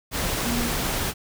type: tone in noise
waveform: sine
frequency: 236.7 Hz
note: A#3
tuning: 27 cents sharp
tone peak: -26 dBFS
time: 0.44-0.71 s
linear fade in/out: 50 ms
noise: pink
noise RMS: -26 dBFS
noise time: 0.11-1.14 s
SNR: -3 dB
effects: none